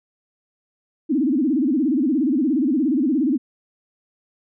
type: tone with vibrato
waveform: sine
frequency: 280.1 Hz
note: C#4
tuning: 18 cents sharp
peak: -16 dBFS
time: 1.09-3.38 s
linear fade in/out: 20 ms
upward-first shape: sine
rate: 17 Hz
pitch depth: 260 cents each way
effects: none